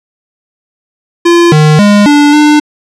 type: tone with pitch steps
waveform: square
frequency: 343.3 / 153 / 205.5 / 291.8 / 298.8 Hz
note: F4 / D#3 / G#3 / D4 / D4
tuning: -30 / -29 / -18 / -11 / +30 cents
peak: -3 dBFS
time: 1.25-2.6 s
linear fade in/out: 10 ms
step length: 270 ms
effects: low-pass 7000 Hz 12 dB/octave